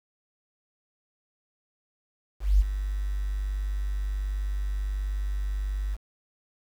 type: tone with ADSR envelope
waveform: sine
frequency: 49.32 Hz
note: G1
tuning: 11 cents sharp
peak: -14 dBFS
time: 2.4-5.97 s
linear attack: 200 ms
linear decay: 26 ms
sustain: -12 dB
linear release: 35 ms
effects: 8-bit